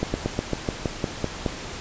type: slowing click train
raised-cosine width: 2 ms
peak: -9 dBFS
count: 10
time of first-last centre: 0.03-1.462 s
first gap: 110 ms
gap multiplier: 1.09
effects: pink hiss -35 dBFS RMS until 1.8 s + resampled to 16000 Hz